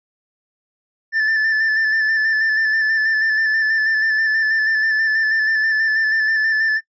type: tone with vibrato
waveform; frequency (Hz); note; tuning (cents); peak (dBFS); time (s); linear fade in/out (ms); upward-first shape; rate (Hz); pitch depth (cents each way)
triangle; 1760; A6; 0; -13; 1.12-6.81; 50; square; 6.2; 25
effects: noise-tail reverb RT60 0.1 s tail -24 dB re dry + resampled to 16000 Hz